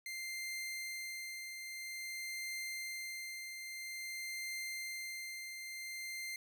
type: tone with tremolo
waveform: sawtooth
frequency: 2093 Hz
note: C7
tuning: in tune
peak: -36 dBFS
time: 0.06-6.36 s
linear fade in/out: 2 ms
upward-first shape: triangle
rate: 0.5 Hz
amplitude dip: 45%
effects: none